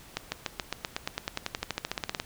accelerating click train, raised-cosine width 0.2 ms, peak -12 dBFS, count 23, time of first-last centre 0.17-2.199 s, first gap 150 ms, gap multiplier 0.95, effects pink hiss -51 dBFS RMS until 2.25 s

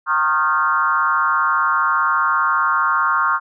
sine tone with frequency modulation, 1236 Hz, D#6, 12 cents flat, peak -14 dBFS, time 0.06-3.4 s, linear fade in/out 50 ms, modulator 155 Hz, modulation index 1.6, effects none

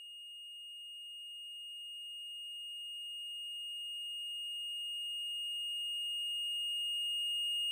triangle tone with level ramp, 2852 Hz, F7, 36 cents sharp, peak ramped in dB -46 to -31 dBFS, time 0-7.71 s, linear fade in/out 0 ms, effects none

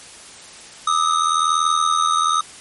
square ring-modulated tone, 1244.5 Hz, D#6, in tune, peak -13 dBFS, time 0.87-2.41 s, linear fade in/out 5 ms, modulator 40.5 Hz, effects white hiss -40 dBFS RMS until 2.6 s + MP3 48 kbps

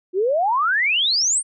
sine exponential sweep, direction up, 349.2 to 9240 Hz, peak -16 dBFS, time 0.13-1.43 s, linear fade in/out 50 ms, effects none

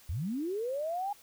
sine linear sweep, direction up, 63.6 to 830.6 Hz, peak -31 dBFS, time 0.09-1.13 s, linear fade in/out 5 ms, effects white hiss -58 dBFS RMS until 1.22 s

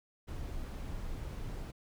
brown noise, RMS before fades -40 dBFS, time 0.27-1.72 s, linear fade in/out 20 ms, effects none

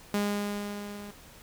sawtooth tone with level ramp, 204.8 Hz, G#3, 24 cents flat, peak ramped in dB -21 to -37 dBFS, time 0.14-1.11 s, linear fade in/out 2 ms, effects pink hiss -52 dBFS RMS until 1.42 s

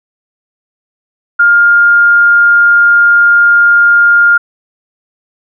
sine tone, 1409 Hz, F6, 15 cents sharp, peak -3 dBFS, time 1.39-4.38 s, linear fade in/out 10 ms, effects none

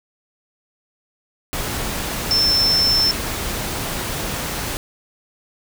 sine tone in noise, 5330 Hz, E8, 18 cents sharp, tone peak -14 dBFS, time 2.31-3.11 s, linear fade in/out 0 ms, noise pink, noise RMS -25 dBFS, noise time 1.53-4.77 s, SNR +8 dB, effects none

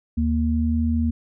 sine tone pair together, 77.5 / 233.1 Hz, D#2 / A#3, -6 / 0 cents, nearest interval octave + perfect fifth, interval 1906 cents, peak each -21 dBFS, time 0.17-1.11 s, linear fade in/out 10 ms, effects none

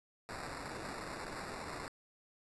violet noise with sample-and-hold, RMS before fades -44 dBFS, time 0.29-1.88 s, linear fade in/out 0 ms, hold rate 3150 Hz, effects resampled to 24000 Hz

